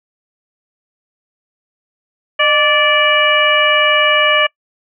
harmonic tone with a mistuned harmonic, 583 Hz, D5, 13 cents flat, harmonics 1 / 2 / 3 / 4 / 5, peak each -16 / -16 / -16 / -16 / -16 dBFS, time 2.39-4.47 s, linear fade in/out 10 ms, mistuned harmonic 1, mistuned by +72 cents, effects noise-tail reverb RT60 0.1 s tail -25 dB re dry

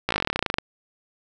slowing click train, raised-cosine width 0.3 ms, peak -6 dBFS, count 19, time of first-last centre 0.09-0.584 s, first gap 16 ms, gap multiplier 1.06, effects none

